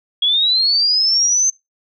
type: linear sweep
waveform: sine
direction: up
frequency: 3300 to 6272 Hz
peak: -12 dBFS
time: 0.22-1.5 s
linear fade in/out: 5 ms
effects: noise-tail reverb RT60 0.2 s tail -22 dB re dry